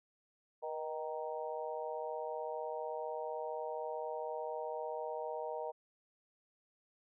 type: harmonic tone with a mistuned harmonic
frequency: 155.56 Hz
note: D#3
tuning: in tune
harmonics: 3 / 4 / 5 / 6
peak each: -42 / -42 / -45 / -45 dBFS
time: 0.62-5.72 s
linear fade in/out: 20 ms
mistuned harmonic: 3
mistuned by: +42 cents
effects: none